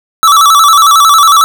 square tone with vibrato, 1230 Hz, D#6, 20 cents flat, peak -3 dBFS, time 0.23-1.44 s, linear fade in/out 0 ms, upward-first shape square, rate 11 Hz, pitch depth 110 cents each way, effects none

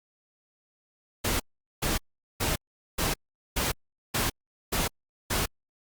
pink noise bursts, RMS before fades -27 dBFS, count 8, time 1.24-5.46 s, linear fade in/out 10 ms, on 160 ms, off 420 ms, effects Opus 48 kbps

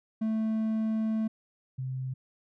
triangle / sine tone pair in turn, 220 / 130.15 Hz, A3 / C3, 0 / -9 cents, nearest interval major sixth, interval 909 cents, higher first, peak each -24 / -31 dBFS, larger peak first, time 0.21-1.28 / 1.78-2.14 s, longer first, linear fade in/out 10 ms, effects none

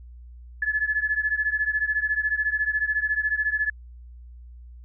sine beating tone pair, 1713 / 1727 Hz, A6 / A6, -47 / -33 cents, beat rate 14 Hz, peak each -24 / -26 dBFS, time 0.62-3.7 s, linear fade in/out 5 ms, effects added 60 Hz sine -41 dBFS peak until 4.84 s

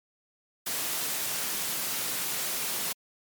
white high-pass noise, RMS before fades -31 dBFS, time 0.66-2.93 s, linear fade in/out 10 ms, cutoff 110 Hz, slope 48 dB/octave, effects MP3 96 kbps

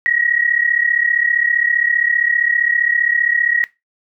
sine tone pair together, 1885.8 / 1921 Hz, A#6 / B6, +20 / -48 cents, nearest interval unison, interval 32 cents, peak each -16 dBFS, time 0.06-3.64 s, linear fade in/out 0 ms, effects noise-tail reverb RT60 0.2 s tail -19 dB re dry

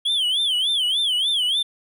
triangle tone with vibrato, 3237 Hz, G#7, 45 cents flat, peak -17 dBFS, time 0.05-1.63 s, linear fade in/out 10 ms, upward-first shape sine, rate 3.4 Hz, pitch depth 180 cents each way, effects none

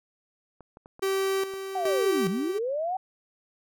clicks, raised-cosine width 1 ms, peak -33 dBFS, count 5, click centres 0.607 / 0.771 / 0.859 / 0.994 / 1.538 s
45% pulse tone with tremolo, 386.8 Hz, G4, 23 cents flat, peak -24 dBFS, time 1.02-2.59 s, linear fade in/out 10 ms, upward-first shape square, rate 1.2 Hz, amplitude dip 65%
sine linear two-way sweep, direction down then up, 771 to 164.81 to 771 Hz, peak -26 dBFS, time 1.75-2.97 s, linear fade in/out 5 ms, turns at 2.28 s
effects none

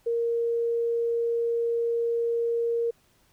sine tone, 466.4 Hz, A#4, 1 cent sharp, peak -23 dBFS, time 0.06-2.91 s, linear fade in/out 10 ms, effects pink hiss -64 dBFS RMS until 3.32 s

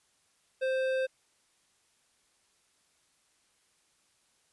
sine tone with hard clipping, 523.3 Hz, C5, in tune, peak -29 dBFS, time 0.61-1.07 s, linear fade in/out 20 ms, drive 12 dB, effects white hiss -70 dBFS RMS until 4.52 s + resampled to 24000 Hz

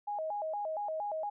sine tone with vibrato, 722 Hz, F#5, 43 cents flat, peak -33 dBFS, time 0.07-1.3 s, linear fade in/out 10 ms, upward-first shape square, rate 4.3 Hz, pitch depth 230 cents each way, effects none

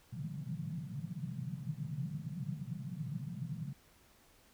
pink band-pass noise, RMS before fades -41 dBFS, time 0.12-3.73 s, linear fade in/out 10 ms, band 130 to 180 Hz, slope 48 dB/octave, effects pink hiss -65 dBFS RMS until 4.53 s

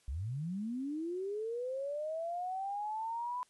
sine linear sweep, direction up, 58.27 to 1004 Hz, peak -35 dBFS, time 0.08-3.43 s, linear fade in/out 0 ms, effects white hiss -69 dBFS RMS until 3.49 s + resampled to 24000 Hz

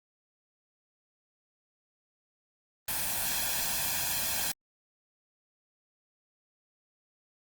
white noise with comb filter, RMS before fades -31 dBFS, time 2.88-4.52 s, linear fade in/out 5 ms, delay 1.2 ms, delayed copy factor +0.65, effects Opus 32 kbps

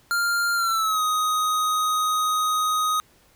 square tone with pitch glide, 1396.9 to 1251.7 Hz, F6 to D#6, 0 to +10 cents, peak -21 dBFS, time 0.11-3 s, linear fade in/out 0 ms, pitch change -190 cents, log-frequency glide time 0.55-1.02 s, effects pink hiss -58 dBFS RMS until 3.35 s

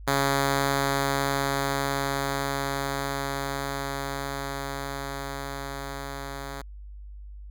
5% pulse tone with level ramp, 138.59 Hz, C#3, in tune, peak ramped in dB -10 to -24 dBFS, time 0.07-6.62 s, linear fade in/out 10 ms, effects added 50 Hz sine -39 dBFS peak until 7.5 s

